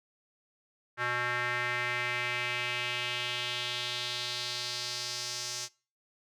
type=tone with band-pass filter sweep; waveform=square; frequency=122.2 Hz; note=B2; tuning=18 cents flat; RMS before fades=-34 dBFS; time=0.97-5.69 s; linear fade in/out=50 ms; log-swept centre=1600 to 5900 Hz; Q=2.6; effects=noise-tail reverb RT60 0.4 s tail -26 dB re dry